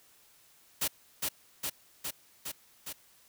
white noise with echo, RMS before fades -30 dBFS, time 0.81-0.88 s, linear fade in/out 10 ms, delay 410 ms, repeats 5, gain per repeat -2 dB, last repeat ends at 2.93 s, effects white hiss -62 dBFS RMS until 3.28 s

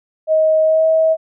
sine tone with pitch glide, 630 to 641 Hz, D#5 to E5, +21 to -49 cents, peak -10 dBFS, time 0.27-1.17 s, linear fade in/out 50 ms, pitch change +30 cents, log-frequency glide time 0.63-0.86 s, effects none

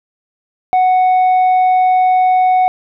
sine tone with tanh clipping, 740 Hz, F#5, in tune, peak -9 dBFS, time 0.73-2.68 s, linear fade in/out 0 ms, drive 3 dB, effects none

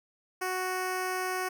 10% pulse tone with notch filter, 370 Hz, F#4, in tune, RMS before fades -32 dBFS, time 0.41-1.49 s, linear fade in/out 10 ms, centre 3700 Hz, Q 1.4, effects none

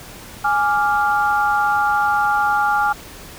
sine chord, D diminished, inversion second, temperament equal, 830.6 / 1174.7 / 1396.9 Hz, Ab5 / D6 / F6, 0 / 0 / 0 cents, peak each -17 / -23 / -19 dBFS, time 0.44-2.93 s, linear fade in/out 10 ms, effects pink hiss -38 dBFS RMS until 3.38 s

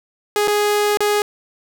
sawtooth tone with dropouts, 415.3 Hz, G#4, in tune, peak -11 dBFS, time 0.36-1.22 s, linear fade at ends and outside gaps 1 ms, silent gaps 0.475-0.48 / 0.972-1.005 s, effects none

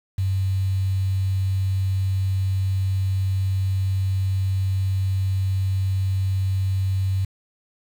sine tone with quantisation, 95.7 Hz, G2, 41 cents flat, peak -19 dBFS, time 0.18-7.25 s, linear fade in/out 5 ms, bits 7, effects none

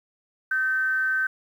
sine tone with frequency modulation, 1540 Hz, G6, 31 cents flat, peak -21 dBFS, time 0.51-1.27 s, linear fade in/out 5 ms, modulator 271 Hz, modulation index 0.27, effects 9-bit

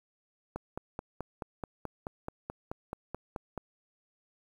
click train, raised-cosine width 1 ms, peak -22 dBFS, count 15, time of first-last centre 0.56-3.577 s, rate 4.64 Hz, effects 9-bit

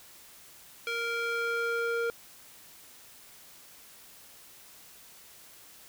square tone with band-pass filter sweep, 466.2 Hz, A#4, in tune, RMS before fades -31 dBFS, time 0.87-2.1 s, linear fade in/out 0 ms, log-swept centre 2300 to 950 Hz, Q 1.4, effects white hiss -53 dBFS RMS until 5.88 s

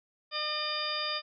harmonic tone, 605 Hz, D#5, 49 cents flat, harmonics 1 / 2 / 3 / 4 / 5 / 6 / 8, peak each -40 / -37 / -41 / -40 / -41 / -37 / -35 dBFS, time 0.31-1.22 s, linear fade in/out 50 ms, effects none

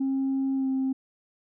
sine tone with pitch glide, 268.8 to 264.8 Hz, C4 to C4, +47 to +21 cents, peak -22 dBFS, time 0-0.93 s, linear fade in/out 10 ms, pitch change -26 cents, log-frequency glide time 0.55-0.68 s, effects tanh soft clip ceiling -21 dBFS

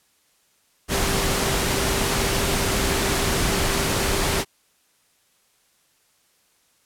sine tone in noise, 392 Hz, G4, in tune, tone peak -30 dBFS, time 0.88-4.45 s, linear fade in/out 50 ms, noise pink, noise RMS -22 dBFS, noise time 0.88-4.45 s, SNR -11 dB, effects white hiss -63 dBFS RMS until 6.85 s + low-pass 12000 Hz 12 dB/octave

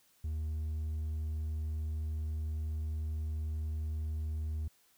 sine tone with hard clipping, 77.78 Hz, D#2, in tune, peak -34 dBFS, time 0.24-4.68 s, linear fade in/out 5 ms, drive 2 dB, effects white hiss -68 dBFS RMS until 4.97 s

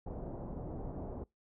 pink low-pass noise, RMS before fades -42 dBFS, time 0.06-1.24 s, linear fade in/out 5 ms, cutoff 760 Hz, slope 24 dB/octave, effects noise-tail reverb RT60 0.2 s tail -25 dB re dry

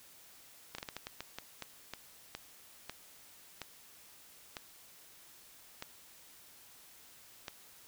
slowing click train, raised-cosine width 0.2 ms, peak -23 dBFS, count 16, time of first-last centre 0.75-7.482 s, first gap 34 ms, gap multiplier 1.32, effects white hiss -58 dBFS RMS until 7.87 s

